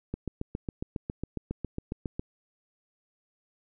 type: click train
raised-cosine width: 3 ms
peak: -19 dBFS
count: 16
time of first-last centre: 0.14-2.195 s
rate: 7.3 Hz
effects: none